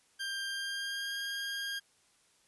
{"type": "tone with pitch glide", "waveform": "20% pulse", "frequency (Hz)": [1589, 1615.8], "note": ["G6", "G#6"], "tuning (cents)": [23, -48], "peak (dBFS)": -30, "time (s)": [0.19, 1.8], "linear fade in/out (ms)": 20, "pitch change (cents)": 29, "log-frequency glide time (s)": [0.46, 1.15], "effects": ["white hiss -68 dBFS RMS until 2.47 s", "resampled to 24000 Hz"]}